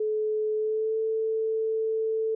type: tone with pitch glide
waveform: sine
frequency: 430 to 442.3 Hz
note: A4 to A4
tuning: -40 to +9 cents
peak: -24 dBFS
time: 0-2.35 s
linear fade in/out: 5 ms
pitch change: +49 cents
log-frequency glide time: 0.56-0.98 s
effects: none